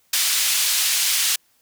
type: band-pass noise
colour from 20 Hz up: pink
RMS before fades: -20 dBFS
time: 0.13-1.36 s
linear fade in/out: 5 ms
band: 3100 to 15000 Hz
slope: 12 dB/octave
effects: white hiss -62 dBFS RMS until 1.61 s